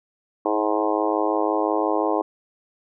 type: harmonic tone with a mistuned harmonic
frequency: 105.7 Hz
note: G#2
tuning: 31 cents sharp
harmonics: 3 / 4 / 5 / 6 / 7 / 8 / 9 / 10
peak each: -25 / -26 / -27 / -28 / -28 / -29 / -30 / -30 dBFS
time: 0.45-2.22 s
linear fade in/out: 5 ms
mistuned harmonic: 3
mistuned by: +22 cents
effects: none